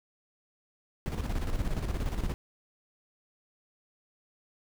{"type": "noise with tremolo", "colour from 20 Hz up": "brown", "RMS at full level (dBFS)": -29, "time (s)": [1.06, 2.34], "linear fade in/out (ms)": 0, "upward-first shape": "square", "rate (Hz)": 17, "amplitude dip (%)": 55, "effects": []}